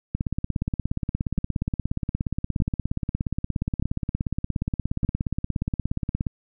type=two click trains; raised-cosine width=5 ms; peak=-12 / -11 dBFS; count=105 / 4; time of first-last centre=0.15-6.268 / 1.38-5.047 s; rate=17 / 0.818 Hz; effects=none

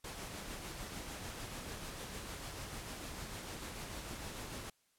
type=noise with tremolo; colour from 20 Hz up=pink; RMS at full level=-44 dBFS; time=0.04-4.7 s; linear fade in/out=5 ms; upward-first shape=sine; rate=6.7 Hz; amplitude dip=30%; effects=white hiss -75 dBFS RMS until 4.98 s + low-pass 12000 Hz 12 dB/octave

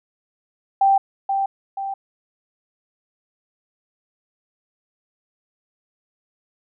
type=tone with echo; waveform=sine; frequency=784 Hz; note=G5; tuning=in tune; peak=-12 dBFS; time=0.81-0.98 s; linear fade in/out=5 ms; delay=480 ms; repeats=2; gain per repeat=-6 dB; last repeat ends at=1.94 s; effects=none

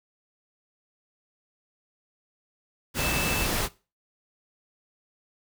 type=tone in noise; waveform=sine; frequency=2637 Hz; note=E7; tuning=in tune; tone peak=-31 dBFS; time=2.97-3.48 s; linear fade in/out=50 ms; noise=pink; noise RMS=-27 dBFS; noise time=2.94-3.69 s; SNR=-7 dB; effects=noise-tail reverb RT60 0.3 s tail -19 dB re dry

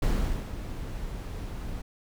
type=noise with ADSR envelope; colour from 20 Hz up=brown; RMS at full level=-24 dBFS; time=0.02-1.82 s; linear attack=6 ms; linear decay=420 ms; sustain=-11 dB; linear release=10 ms; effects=none

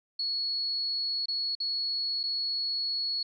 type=tone with dropouts; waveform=sine; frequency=4365 Hz; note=C#8; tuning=28 cents flat; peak=-28 dBFS; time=0.19-3.23 s; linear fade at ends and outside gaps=5 ms; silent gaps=1.258-1.283 / 1.552-1.601 / 2.232-2.236 s; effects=none

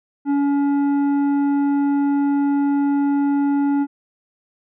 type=tone with tanh clipping; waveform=sine; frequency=283 Hz; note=C#4; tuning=36 cents sharp; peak=-17 dBFS; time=0.25-3.87 s; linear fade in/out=50 ms; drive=9 dB; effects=none

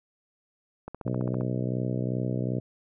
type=click train; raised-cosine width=1 ms; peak=-23 dBFS; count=9; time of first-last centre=0.88-1.41 s; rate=15.1 Hz
type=harmonic tone; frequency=62.6 Hz; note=B1; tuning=24 cents sharp; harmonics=2 / 3 / 4 / 5 / 6 / 7 / 8 / 9 / 10; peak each=-29 / -33 / -35 / -37 / -39 / -40 / -41 / -42 / -43 dBFS; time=1.05-2.6 s; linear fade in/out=10 ms
effects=none

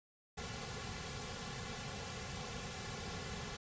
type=noise with comb filter; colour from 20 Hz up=pink; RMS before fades=-44 dBFS; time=0.37-3.57 s; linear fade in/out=10 ms; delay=3.2 ms; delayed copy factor=-0.95; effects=resampled to 16000 Hz

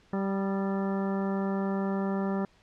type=harmonic tone with a mistuned harmonic; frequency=195 Hz; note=G3; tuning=9 cents flat; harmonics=1 / 2 / 3 / 4 / 5 / 6 / 7 / 9; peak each=-28 / -34 / -38 / -40 / -42 / -44 / -45 / -47 dBFS; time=0.13-2.45 s; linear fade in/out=2 ms; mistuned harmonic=6; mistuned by=+47 cents; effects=pink hiss -62 dBFS RMS until 2.62 s + low-pass 5000 Hz 12 dB/octave

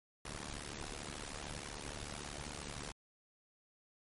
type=noise with amplitude modulation; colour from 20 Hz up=pink; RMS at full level=-41 dBFS; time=0.25-2.92 s; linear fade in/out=5 ms; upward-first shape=sine; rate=73.2 Hz; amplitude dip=95%; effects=MP3 48 kbps

